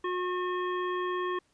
harmonic tone, 361.7 Hz, F#4, 39 cents flat, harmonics 1 / 3 / 5 / 7 / 9, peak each -31 / -33 / -39 / -50 / -47 dBFS, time 0.04-1.39 s, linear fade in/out 5 ms, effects pink hiss -70 dBFS RMS until 1.53 s + resampled to 22050 Hz

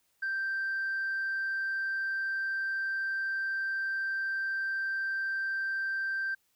sine tone, 1568 Hz, G6, in tune, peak -28 dBFS, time 0.22-6.35 s, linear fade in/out 10 ms, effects tanh soft clip ceiling -27 dBFS + white hiss -73 dBFS RMS until 6.55 s

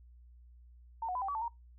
sine tone with pitch steps, 908 / 732 / 1002 / 780 / 1141 / 885 / 936 Hz, A#5 / F#5 / B5 / G5 / C#6 / A5 / A#5, -46 / -19 / +25 / -9 / +50 / +10 / +7 cents, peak -33 dBFS, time 1.02-1.482 s, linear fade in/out 5 ms, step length 66 ms, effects noise-tail reverb RT60 0.2 s tail -24 dB re dry + added 60 Hz sine -54 dBFS peak until 1.78 s

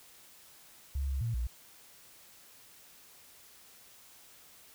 sine tone with pitch steps, 68.7 / 67.4 / 115.8 / 59.6 Hz, C#2 / C#2 / A#2 / A#1, -15 / -48 / -11 / +39 cents, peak -30 dBFS, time 0.95-1.47 s, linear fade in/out 5 ms, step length 130 ms, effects white hiss -57 dBFS RMS until 4.74 s

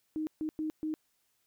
sine tone bursts at uneven times, 311.1 Hz, D#4, in tune, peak -31 dBFS, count 4, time 0.16-0.27 / 0.41-0.49 / 0.59-0.7 / 0.83-0.94 s, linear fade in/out 0 ms, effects white hiss -75 dBFS RMS until 1.46 s

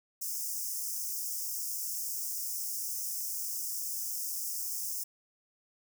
white high-pass noise, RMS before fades -36 dBFS, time 0.21-5.04 s, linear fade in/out 10 ms, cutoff 5100 Hz, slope 96 dB/octave, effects none

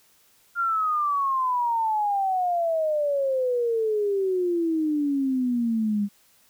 sine exponential sweep, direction down, 1406 to 200 Hz, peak -21 dBFS, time 0.55-6.09 s, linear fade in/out 50 ms, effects white hiss -60 dBFS RMS until 6.49 s

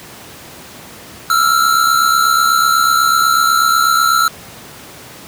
square tone pair together, 1318.5 / 1386.6 Hz, E6 / F6, 0 / -13 cents, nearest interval minor second, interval 87 cents, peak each -13 / -14 dBFS, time 1.3-4.28 s, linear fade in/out 2 ms, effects pink hiss -35 dBFS RMS until 5.27 s + high-pass 100 Hz 12 dB/octave

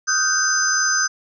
sine tone cluster, 1254 / 1470 / 1553 / 5030 / 6140 Hz, D#6 / F#6 / G6 / D#8 / G8, +13 / -12 / -17 / +18 / -37 cents, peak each -26 / -27 / -21 / -24 / -20 dBFS, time 0.07-1.08 s, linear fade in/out 20 ms, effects none

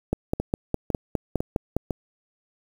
two click trains, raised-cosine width 2 ms, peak -9 / -12 dBFS, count 9 / 4, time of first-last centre 0.13-1.766 / 0.4-1.908 s, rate 4.89 / 1.99 Hz, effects 7-bit

